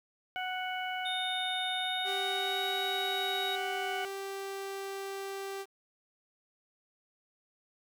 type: harmonic tone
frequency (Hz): 740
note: F#5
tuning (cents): 0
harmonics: 1 / 2 / 3 / 4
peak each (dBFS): -36 / -39 / -41 / -42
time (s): 0.36-4.05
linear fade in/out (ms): 0
type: tone with pitch glide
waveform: triangle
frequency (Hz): 3661 to 3790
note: A#7 to A#7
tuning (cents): -32 to +28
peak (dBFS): -33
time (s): 1.05-3.56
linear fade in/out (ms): 10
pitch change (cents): +60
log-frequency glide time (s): 1.77-2.71
type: tone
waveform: sawtooth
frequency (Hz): 391.5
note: G4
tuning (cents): -2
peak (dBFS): -33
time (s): 2.04-5.66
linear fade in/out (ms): 50
effects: 10-bit